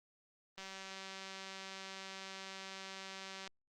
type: click train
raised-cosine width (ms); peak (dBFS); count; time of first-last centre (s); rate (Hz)
0.2; -30; 557; 0.58-3.476; 192
effects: Opus 32 kbps